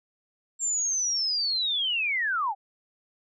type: linear sweep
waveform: sine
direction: down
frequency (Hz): 7459 to 741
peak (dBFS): -24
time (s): 0.59-2.55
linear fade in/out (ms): 50
effects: none